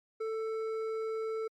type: tone with hard clipping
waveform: triangle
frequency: 442.7 Hz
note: A4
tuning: 11 cents sharp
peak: -34 dBFS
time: 0.2-1.48 s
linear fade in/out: 10 ms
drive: 11 dB
effects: MP3 64 kbps